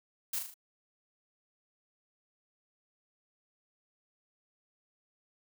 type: noise with echo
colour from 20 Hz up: blue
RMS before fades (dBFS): -34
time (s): 0.33-0.39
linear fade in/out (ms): 5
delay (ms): 38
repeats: 4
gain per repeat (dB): -5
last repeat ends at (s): 0.542
effects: none